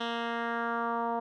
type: tone with low-pass filter sweep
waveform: 10% pulse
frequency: 233.1 Hz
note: A#3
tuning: in tune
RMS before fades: -32 dBFS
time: 0-1.2 s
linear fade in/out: 10 ms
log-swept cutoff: 3300 to 840 Hz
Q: 2.3
effects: none